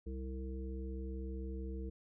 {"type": "harmonic tone with a mistuned harmonic", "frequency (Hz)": 65.41, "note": "C2", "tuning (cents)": 0, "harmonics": [1, 3, 5, 7], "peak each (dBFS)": [-40, -48, -49, -50], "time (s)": [0.06, 1.9], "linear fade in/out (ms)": 10, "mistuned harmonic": 7, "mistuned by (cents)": -17, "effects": []}